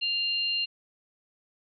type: tone pair together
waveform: sine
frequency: 2794 / 4186 Hz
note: F7 / C8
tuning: 0 / 0 cents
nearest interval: perfect fifth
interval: 700 cents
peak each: -27 / -30 dBFS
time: 0.01-0.66 s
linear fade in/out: 20 ms
effects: none